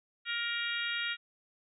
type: harmonic tone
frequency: 470 Hz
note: A#4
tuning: 14 cents sharp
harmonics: 3 / 4 / 5 / 6 / 7 / 8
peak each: -37 / -38 / -39 / -40 / -40 / -41 dBFS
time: 0.25-1.17 s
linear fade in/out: 50 ms
effects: none